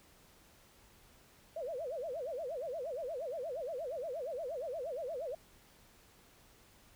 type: tone with vibrato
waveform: sine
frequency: 573 Hz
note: D5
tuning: 43 cents flat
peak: -37 dBFS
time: 1.56-5.35 s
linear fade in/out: 5 ms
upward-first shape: sine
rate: 8.5 Hz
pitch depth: 290 cents each way
effects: pink hiss -63 dBFS RMS until 6.95 s